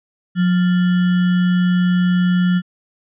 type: tone with sample-and-hold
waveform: sine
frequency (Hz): 179.9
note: F#3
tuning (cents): -48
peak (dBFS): -12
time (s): 0.35-2.62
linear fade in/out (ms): 50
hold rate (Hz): 1575
effects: resampled to 8000 Hz